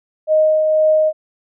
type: tone with tremolo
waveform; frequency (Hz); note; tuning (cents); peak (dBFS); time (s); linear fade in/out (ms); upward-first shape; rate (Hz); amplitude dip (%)
sine; 622.3; D#5; 0; -9; 0.27-1.13; 50; triangle; 2; 35
effects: none